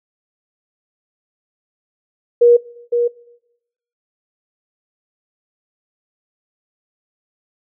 sine tone with echo, 477.3 Hz, A#4, 41 cents sharp, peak -6 dBFS, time 2.41-2.57 s, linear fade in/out 10 ms, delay 510 ms, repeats 1, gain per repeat -7 dB, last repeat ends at 3.08 s, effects noise-tail reverb RT60 0.9 s tail -22 dB re dry

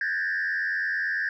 sine tone with frequency modulation, 1702 Hz, G#6, 42 cents sharp, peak -23 dBFS, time 0.01-1.29 s, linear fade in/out 2 ms, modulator 88.9 Hz, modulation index 1.5, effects tanh soft clip ceiling -22 dBFS

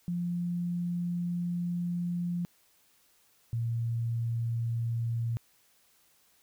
sine tone pair in turn, 174.61 / 116.23 Hz, F3 / A#2, 0 / -5 cents, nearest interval perfect fifth, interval 705 cents, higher first, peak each -29 / -28 dBFS, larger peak second, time 0.08-2.45 / 3.53-5.37 s, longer first, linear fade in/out 0 ms, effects white hiss -66 dBFS RMS until 6.42 s

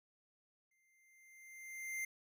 square tone with exponential growth, 2093 Hz, C7, in tune, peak -38 dBFS, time 0.71-2.05 s, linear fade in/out 5 ms, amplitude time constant 290 ms, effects none

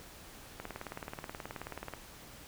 click train, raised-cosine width 0.5 ms, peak -25 dBFS, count 26, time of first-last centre 0.6-1.937 s, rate 18.7 Hz, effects pink hiss -52 dBFS RMS until 2.47 s

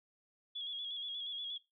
sine tone with vibrato, 3351 Hz, G#7, 15 cents sharp, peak -39 dBFS, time 0.55-1.58 s, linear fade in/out 10 ms, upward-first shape square, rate 8.4 Hz, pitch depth 39 cents each way, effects noise-tail reverb RT60 0.2 s tail -17 dB re dry

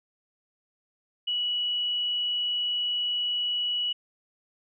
sine tone, 2935 Hz, F#7, 15 cents flat, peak -25 dBFS, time 1.27-3.93 s, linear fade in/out 10 ms, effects none

